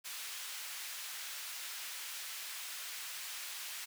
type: high-pass noise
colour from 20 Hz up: pink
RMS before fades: -44 dBFS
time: 0.04-3.86 s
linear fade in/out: 20 ms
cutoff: 1900 Hz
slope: 12 dB/octave
effects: none